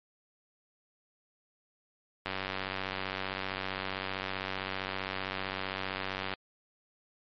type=click train; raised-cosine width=0.3 ms; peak=-17 dBFS; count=390; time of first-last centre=2.26-6.338 s; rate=95.4 Hz; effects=low-pass 5000 Hz 12 dB/octave + MP3 32 kbps